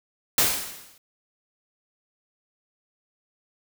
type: noise with exponential decay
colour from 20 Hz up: white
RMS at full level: -17 dBFS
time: 0.38-0.98 s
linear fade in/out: 2 ms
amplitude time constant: 130 ms
effects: none